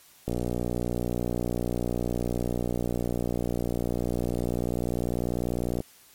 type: click train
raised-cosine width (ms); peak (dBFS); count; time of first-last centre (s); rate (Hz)
2; -15; 333; 0.28-5.804; 60.1
effects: white hiss -55 dBFS RMS until 6.14 s + MP3 64 kbps